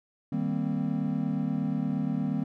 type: chord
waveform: triangle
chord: C minor seventh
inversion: first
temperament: equal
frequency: 155.56 / 196 / 233.1 / 261.6 Hz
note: Eb3 / G3 / Bb3 / C4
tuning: 0 / 0 / 0 / 0 cents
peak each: -30 dBFS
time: 0.32-2.44 s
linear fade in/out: 5 ms
effects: none